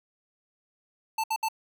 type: tone bursts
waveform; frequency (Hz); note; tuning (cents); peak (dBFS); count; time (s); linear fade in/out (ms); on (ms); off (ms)
square; 884; A5; +8; -26; 3; 1.18-1.486; 5; 58; 66
effects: none